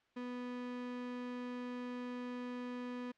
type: tone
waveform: 35% pulse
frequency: 246.9 Hz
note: B3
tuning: in tune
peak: -39 dBFS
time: 0.16-3.12 s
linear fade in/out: 10 ms
effects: white hiss -75 dBFS RMS until 3.17 s + low-pass 3000 Hz 12 dB/octave